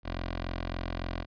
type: tone with notch filter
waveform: 10% pulse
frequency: 43.55 Hz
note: F1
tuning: 4 cents flat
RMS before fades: -35 dBFS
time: 0.03-1.26 s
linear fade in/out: 50 ms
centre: 160 Hz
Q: 0.88
effects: resampled to 11025 Hz